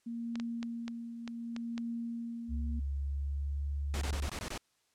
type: tone with tremolo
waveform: sine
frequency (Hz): 233.1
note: A#3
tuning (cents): 0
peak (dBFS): -34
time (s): 0.06-2.8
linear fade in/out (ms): 10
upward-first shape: triangle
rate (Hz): 0.68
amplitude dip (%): 55
type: clicks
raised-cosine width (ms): 0.2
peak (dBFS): -25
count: 7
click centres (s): 0.356 / 0.399 / 0.629 / 0.88 / 1.277 / 1.564 / 1.779
type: tone with pitch glide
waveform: sine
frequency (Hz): 69.3 to 71.17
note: C#2 to C#2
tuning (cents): 0 to +46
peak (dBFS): -32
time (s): 2.48-4.3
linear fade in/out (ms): 50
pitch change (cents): +46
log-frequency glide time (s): 2.8-3.68
type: noise bursts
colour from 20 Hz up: pink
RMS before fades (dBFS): -39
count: 7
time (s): 3.94-4.577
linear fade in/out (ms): 0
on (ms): 73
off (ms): 21
effects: white hiss -74 dBFS RMS until 4.94 s + low-pass 9000 Hz 12 dB/octave